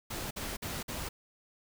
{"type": "noise bursts", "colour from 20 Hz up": "pink", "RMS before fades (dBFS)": -38, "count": 4, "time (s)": [0.1, 1.09], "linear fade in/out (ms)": 10, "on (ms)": 210, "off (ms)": 50, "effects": []}